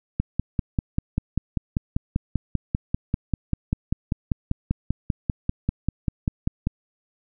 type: click train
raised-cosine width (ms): 5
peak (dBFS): -9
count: 34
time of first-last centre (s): 0.2-6.671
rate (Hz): 5.1
effects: none